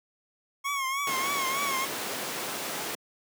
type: tone with vibrato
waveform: 25% pulse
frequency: 1095 Hz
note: C#6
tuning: 22 cents flat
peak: -24 dBFS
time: 0.64-1.86 s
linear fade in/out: 20 ms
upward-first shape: triangle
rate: 3.3 Hz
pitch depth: 85 cents each way
type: noise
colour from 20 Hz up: pink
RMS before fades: -32 dBFS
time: 1.07-2.95 s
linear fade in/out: 2 ms
effects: high-pass 300 Hz 12 dB/octave